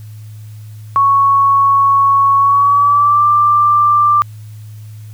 sine tone with pitch glide, 1108.7 to 1181.4 Hz, C#6 to D6, 0 to +10 cents, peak -7 dBFS, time 0.96-4.22 s, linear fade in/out 0 ms, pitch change +110 cents, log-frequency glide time 2.38-3.26 s, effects added 107 Hz sine -29 dBFS peak until 5.13 s + white hiss -49 dBFS RMS until 5.13 s

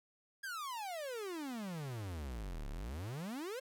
45% pulse exponential two-way sweep, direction down then up, 1661 to 33.19 to 547 Hz, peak -40 dBFS, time 0.43-3.6 s, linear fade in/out 10 ms, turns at 2.68 s, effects MP3 96 kbps

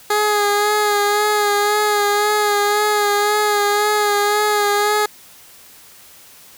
15% pulse tone with vibrato, 415.3 Hz, G#4, in tune, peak -8 dBFS, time 0.1-5.06 s, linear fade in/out 5 ms, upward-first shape sine, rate 1.9 Hz, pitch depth 27 cents each way, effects white hiss -44 dBFS RMS until 6.57 s

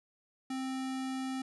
square tone, 262.5 Hz, C4, 6 cents sharp, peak -35 dBFS, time 0.5-1.42 s, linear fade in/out 5 ms, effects resampled to 24000 Hz

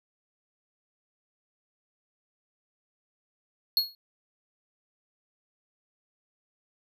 square tone with exponential decay, 4319 Hz, C#8, 46 cents flat, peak -18 dBFS, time 3.77-3.95 s, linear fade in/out 1 ms, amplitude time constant 39 ms, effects none

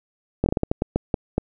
slowing click train, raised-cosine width 2 ms, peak -6 dBFS, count 11, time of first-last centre 0.44-1.381 s, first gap 21 ms, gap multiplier 1.31, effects none

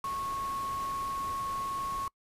sine tone in noise, 1098 Hz, C#6, 17 cents flat, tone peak -32 dBFS, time 0.04-2.08 s, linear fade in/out 2 ms, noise pink, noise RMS -45 dBFS, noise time 0.04-2.08 s, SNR +10 dB, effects noise-tail reverb RT60 0.1 s tail -26 dB re dry + resampled to 32000 Hz

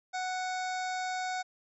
harmonic tone with a mistuned harmonic, 740 Hz, F#5, in tune, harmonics 1 / 2 / 3 / 5 / 6 / 7 / 8 / 9 / 10, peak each -33 / -39 / -43 / -47 / -49 / -50 / -51 / -52 / -53 dBFS, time 0.13-1.43 s, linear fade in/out 20 ms, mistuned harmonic 9, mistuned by +34 cents, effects none

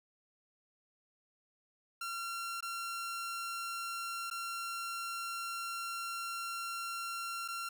sawtooth tone with dropouts, 1370 Hz, F6, 34 cents flat, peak -34 dBFS, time 2.01-7.69 s, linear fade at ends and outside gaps 5 ms, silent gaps 2.607-2.625 / 4.301-4.311 / 7.479-7.484 s, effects none

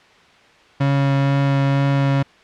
35% pulse tone with vibrato, 138.59 Hz, C#3, in tune, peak -13 dBFS, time 0.8-2.23 s, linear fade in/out 10 ms, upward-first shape triangle, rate 2.1 Hz, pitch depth 10 cents each way, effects white hiss -49 dBFS RMS until 2.43 s + low-pass 3000 Hz 12 dB/octave

